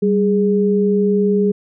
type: tone pair together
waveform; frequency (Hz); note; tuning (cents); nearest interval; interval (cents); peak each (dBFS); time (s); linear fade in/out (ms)
sine; 195.33 / 413.9; G3 / G#4; -6 / -6; octave + minor second; 1300; -15; 0.02-1.52; 10
effects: none